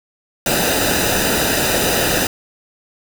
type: noise with comb filter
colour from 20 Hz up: pink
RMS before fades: -17 dBFS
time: 0.46-2.27 s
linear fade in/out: 2 ms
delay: 0.91 ms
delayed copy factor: -0.7
effects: none